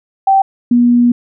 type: tone pair in turn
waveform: sine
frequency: 777 / 241.2 Hz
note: G5 / B3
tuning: -16 / -41 cents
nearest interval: octave + minor sixth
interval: 2025 cents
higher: first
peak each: -6 dBFS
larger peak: neither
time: 0.27-0.42 / 0.71-1.12 s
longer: second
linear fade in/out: 5 ms
effects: none